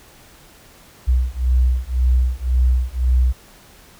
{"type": "beating tone pair", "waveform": "sine", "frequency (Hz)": [61.74, 63.64], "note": ["B1", "C2"], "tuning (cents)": [0, -47], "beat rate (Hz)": 1.9, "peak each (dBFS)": -17, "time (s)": [1.07, 3.33], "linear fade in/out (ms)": 20, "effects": ["pink hiss -47 dBFS RMS until 3.99 s"]}